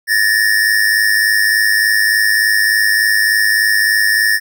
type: tone pair together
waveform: square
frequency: 1739.6 / 1843 Hz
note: A6 / A#6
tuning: -20 / -20 cents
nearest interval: minor second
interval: 100 cents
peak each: -14 dBFS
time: 0.07-4.4 s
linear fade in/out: 50 ms
effects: none